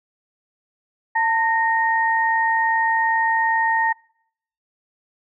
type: tone pair together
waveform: sine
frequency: 897.5 / 1855 Hz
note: A5 / A#6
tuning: +34 / -9 cents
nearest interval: octave + minor second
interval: 1257 cents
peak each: -18 / -20 dBFS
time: 1.15-3.93 s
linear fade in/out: 10 ms
effects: noise-tail reverb RT60 0.7 s tail -26 dB re dry